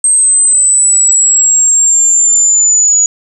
sine linear sweep, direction down, 8330 to 6820 Hz, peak -5 dBFS, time 0.04-3.06 s, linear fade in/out 2 ms, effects none

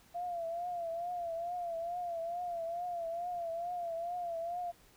sine tone with vibrato, 688 Hz, F5, 26 cents flat, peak -35 dBFS, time 0.14-4.72 s, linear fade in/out 20 ms, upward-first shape triangle, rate 2.3 Hz, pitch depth 82 cents each way, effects pink hiss -63 dBFS RMS until 4.96 s

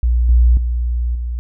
sine tone with level steps, 59.8 Hz, A#1, 45 cents sharp, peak -11 / -7 / -15 / -19 dBFS, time 0.03-1.39 s, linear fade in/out 0 ms, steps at 0.29 / 0.57 / 1.15 s, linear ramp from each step 2 ms, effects none

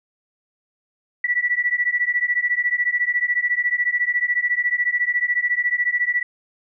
sine beating tone pair, 1947 / 1961 Hz, B6 / B6, -25 / -13 cents, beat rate 14 Hz, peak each -21 dBFS, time 1.24-6.23 s, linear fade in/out 5 ms, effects none

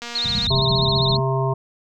click train, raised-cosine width 0.2 ms, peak -15 dBFS, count 107, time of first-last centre 0.02-0.467 s, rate 237 Hz
sine tone with vibrato, 3951 Hz, B7, in tune, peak -20 dBFS, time 0.15-1.17 s, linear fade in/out 5 ms, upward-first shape sine, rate 15 Hz, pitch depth 160 cents each way
white low-pass noise, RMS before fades -27 dBFS, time 0.24-1.21 s, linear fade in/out 20 ms, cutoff 230 Hz, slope 96 dB/octave
harmonic tone, 132.8 Hz, C3, 26 cents sharp, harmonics 1 / 3 / 5 / 7 / 8, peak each -20 / -25 / -27 / -28 / -29 dBFS, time 0.5-1.54 s, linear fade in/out 10 ms
effects none

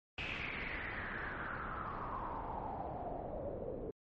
pink noise with low-pass filter sweep, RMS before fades -42 dBFS, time 0.18-3.91 s, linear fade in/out 2 ms, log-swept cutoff 2700 to 470 Hz, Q 5.8, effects MP3 32 kbps

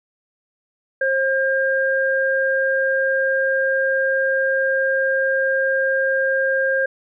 sine tone pair together, 534 / 1604.7 Hz, C5 / G6, +35 / +40 cents, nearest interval octave + perfect fifth, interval 1905 cents, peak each -19 dBFS, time 1.01-6.86 s, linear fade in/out 5 ms, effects none

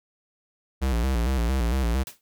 square tone with vibrato, 61.74 Hz, B1, in tune, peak -22 dBFS, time 0.81-2.04 s, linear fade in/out 20 ms, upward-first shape square, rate 4.4 Hz, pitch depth 120 cents each way
white noise with exponential decay, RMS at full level -34 dBFS, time 2.07-2.21 s, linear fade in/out 1 ms, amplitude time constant 29 ms
effects none

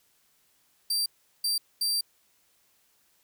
sawtooth tone bursts at uneven times, 4699 Hz, D8, in tune, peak -22 dBFS, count 3, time 0.9-1.06 / 1.44-1.58 / 1.81-2.01 s, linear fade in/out 5 ms, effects white hiss -67 dBFS RMS until 3.23 s

